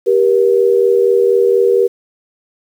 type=tone pair together; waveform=sine; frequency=392 / 476.2 Hz; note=G4 / A#4; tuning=0 / +37 cents; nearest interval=minor third; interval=337 cents; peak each=-11 dBFS; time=0.06-1.88 s; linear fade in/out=20 ms; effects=7-bit